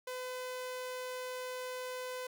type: tone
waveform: sawtooth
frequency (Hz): 506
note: B4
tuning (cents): +42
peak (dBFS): -35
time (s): 0.07-2.27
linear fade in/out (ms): 5
effects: none